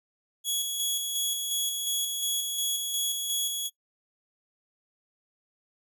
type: tone with tremolo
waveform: 15% pulse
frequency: 3351 Hz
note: G#7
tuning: 15 cents sharp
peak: -19 dBFS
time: 0.44-3.7 s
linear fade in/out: 50 ms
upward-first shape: square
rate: 2.8 Hz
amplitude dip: 35%
effects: noise-tail reverb RT60 0.1 s tail -19 dB re dry